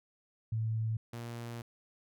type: tone pair in turn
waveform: sine / sawtooth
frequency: 111.2 / 117.81 Hz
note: A2 / A#2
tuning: +19 / +19 cents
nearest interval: minor second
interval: 100 cents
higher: second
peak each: -30 / -36 dBFS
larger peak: first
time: 0.52-0.97 / 1.13-1.62 s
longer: second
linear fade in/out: 5 ms
effects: none